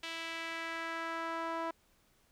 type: tone with band-pass filter sweep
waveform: sawtooth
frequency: 329.6 Hz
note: E4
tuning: in tune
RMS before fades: -39 dBFS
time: 0.03-1.71 s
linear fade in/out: 5 ms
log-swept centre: 3000 to 950 Hz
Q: 1.6
effects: pink hiss -70 dBFS RMS until 2.31 s

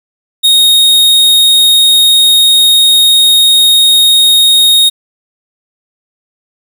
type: tone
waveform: 45% pulse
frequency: 3729 Hz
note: A#7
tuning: in tune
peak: -4 dBFS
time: 0.43-4.9 s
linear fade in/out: 20 ms
effects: 7-bit

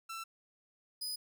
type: tone pair in turn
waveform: sawtooth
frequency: 1338 / 4985 Hz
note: E6 / D#8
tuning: +25 / +2 cents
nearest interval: octave + major seventh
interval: 2277 cents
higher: second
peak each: -37 / -34 dBFS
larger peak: second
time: 0.09-0.24 / 1.01-1.16 s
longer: neither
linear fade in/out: 10 ms
effects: none

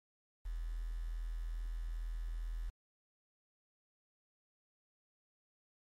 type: tone with quantisation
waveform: sine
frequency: 41.2 Hz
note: E1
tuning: in tune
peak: -37 dBFS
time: 0.45-2.7 s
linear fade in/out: 10 ms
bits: 10
effects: MP3 64 kbps

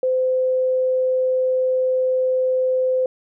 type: tone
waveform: sine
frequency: 514 Hz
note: C5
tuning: 31 cents flat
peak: -16 dBFS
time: 0.03-3.06 s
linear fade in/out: 2 ms
effects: none

